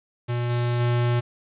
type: tone with level steps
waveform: square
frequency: 120.5 Hz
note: B2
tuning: 42 cents flat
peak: -24 / -22 / -20 dBFS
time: 0.28-1.21 s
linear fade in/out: 20 ms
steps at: 0.49 / 0.79 s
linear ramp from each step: 20 ms
effects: resampled to 8000 Hz + 8-bit